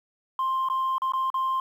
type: tone with dropouts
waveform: sine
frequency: 1052 Hz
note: C6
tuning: 9 cents sharp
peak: -21 dBFS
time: 0.39-1.6 s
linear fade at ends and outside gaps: 2 ms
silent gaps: 0.687-0.699 / 0.982-1.019 / 1.121-1.135 / 1.302-1.342 s
effects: tanh soft clip ceiling -21 dBFS + 9-bit